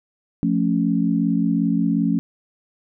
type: chord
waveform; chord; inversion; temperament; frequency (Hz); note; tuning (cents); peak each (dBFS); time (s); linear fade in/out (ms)
sine; F augmented; none; equal; 174.61 / 220 / 277.2; F3 / A3 / C#4; 0 / 0 / 0; -21; 0.43-2.19; 0
effects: none